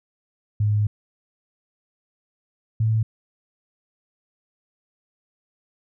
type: tone pair in turn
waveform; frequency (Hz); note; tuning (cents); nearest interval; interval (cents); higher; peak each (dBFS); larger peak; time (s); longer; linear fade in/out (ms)
sine; 104.9 / 110.69; G#2 / A2; +18 / +11; minor second; 93; second; -17; neither; 0.6-0.87 / 2.8-3.03; first; 5
effects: none